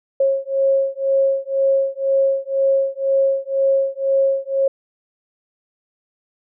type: beating tone pair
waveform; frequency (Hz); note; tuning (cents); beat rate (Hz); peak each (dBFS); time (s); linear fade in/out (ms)
sine; 542 / 544; C#5 / C#5; -39 / -33; 2; -18; 0.2-4.68; 5
effects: none